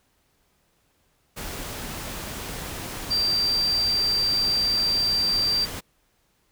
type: tone in noise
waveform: sine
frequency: 4699 Hz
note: D8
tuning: in tune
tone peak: -20 dBFS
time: 3.1-5.66 s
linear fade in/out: 20 ms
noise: pink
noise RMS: -34 dBFS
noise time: 1.36-5.81 s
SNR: +11 dB
effects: pink hiss -67 dBFS RMS until 6.51 s